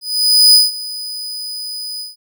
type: tone with ADSR envelope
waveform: 40% pulse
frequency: 4978 Hz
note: D#8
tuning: in tune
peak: -3 dBFS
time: 0.01-2.16 s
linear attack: 530 ms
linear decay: 170 ms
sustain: -19 dB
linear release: 160 ms
effects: none